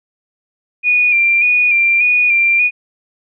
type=tone with vibrato; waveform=sine; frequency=2416 Hz; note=D7; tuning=48 cents sharp; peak=-9 dBFS; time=0.83-2.71 s; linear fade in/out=50 ms; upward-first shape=square; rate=1.7 Hz; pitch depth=32 cents each way; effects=none

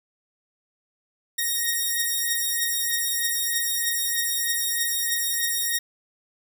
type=beating tone pair; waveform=5% pulse; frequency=1864.7 / 1867.9 Hz; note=A#6 / A#6; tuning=0 / +3 cents; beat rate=3.2 Hz; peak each=-17 / -14 dBFS; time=1.38-5.79 s; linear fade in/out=10 ms; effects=none

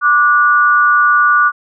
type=tone pair together; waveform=sine; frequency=1174.7 / 1455.9 Hz; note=D6 / F#6; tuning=0 / -28 cents; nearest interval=major third; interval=372 cents; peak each=-10 dBFS; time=0.01-1.52 s; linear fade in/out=50 ms; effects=none

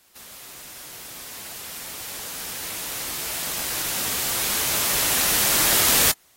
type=noise with level ramp; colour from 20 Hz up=white; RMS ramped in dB=-43 to -17 dBFS; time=0.15-6.12 s; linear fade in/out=10 ms; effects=white hiss -58 dBFS RMS until 6.36 s + AAC 48 kbps

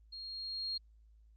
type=tone with level ramp; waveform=sine; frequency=4275 Hz; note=C8; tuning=36 cents sharp; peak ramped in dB=-44 to -34 dBFS; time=0.12-0.78 s; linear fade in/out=10 ms; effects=added 54 Hz sine -59 dBFS peak until 1.36 s + Opus 32 kbps

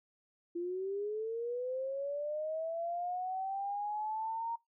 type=linear sweep; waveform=sine; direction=up; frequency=340 to 932.3 Hz; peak=-34 dBFS; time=0.55-4.56 s; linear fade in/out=10 ms; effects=noise-tail reverb RT60 0.2 s tail -24 dB re dry

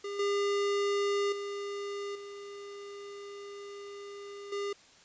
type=tone with level steps; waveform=square; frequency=403.7 Hz; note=G#4; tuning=49 cents flat; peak=-36 / -28 / -36 / -43 / -33 dBFS; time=0.04-4.73 s; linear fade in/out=5 ms; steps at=0.19 / 1.32 / 2.15 / 4.52 s; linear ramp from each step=5 ms; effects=white hiss -58 dBFS RMS until 5.04 s + resampled to 16000 Hz

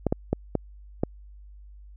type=clicks; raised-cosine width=2 ms; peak=-9 dBFS; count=5; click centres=0.067 / 0.125 / 0.33 / 0.553 / 1.035 s; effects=added 50 Hz sine -44 dBFS peak until 1.96 s

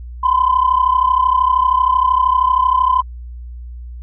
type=tone pair together; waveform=sine; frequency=1002.1 / 1035 Hz; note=B5 / C6; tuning=+25 / -19 cents; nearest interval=minor second; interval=56 cents; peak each=-13 dBFS; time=0.23-3.02 s; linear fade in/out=10 ms; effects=tanh soft clip ceiling -4 dBFS + added 60 Hz sine -28 dBFS peak until 4.02 s

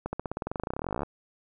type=accelerating click train; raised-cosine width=1 ms; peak=-17 dBFS; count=30; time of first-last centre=0.06-1.033 s; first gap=70 ms; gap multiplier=0.94; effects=none

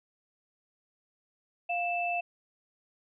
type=tone pair together; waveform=sine; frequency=700 / 2643 Hz; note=F5 / E7; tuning=+4 / +4 cents; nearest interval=octave + major seventh; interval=2300 cents; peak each=-30 / -32 dBFS; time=1.69-2.21 s; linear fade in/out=10 ms; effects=none

